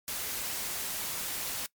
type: noise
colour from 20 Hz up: white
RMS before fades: -35 dBFS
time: 0.08-1.66 s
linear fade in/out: 0 ms
effects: noise-tail reverb RT60 0.1 s tail -21 dB re dry + MP3 96 kbps